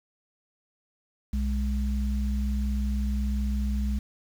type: tone pair together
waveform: sine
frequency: 62.11 / 207.7 Hz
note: B1 / G#3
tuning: +10 / 0 cents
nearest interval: octave + major sixth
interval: 2090 cents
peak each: -25 / -31 dBFS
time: 1.33-3.99 s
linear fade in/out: 5 ms
effects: 8-bit